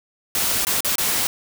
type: noise with dropouts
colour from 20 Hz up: white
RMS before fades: -21 dBFS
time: 0.35-1.27 s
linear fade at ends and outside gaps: 1 ms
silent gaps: 0.65-0.669 / 0.806-0.847 / 0.956-0.982 s
effects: none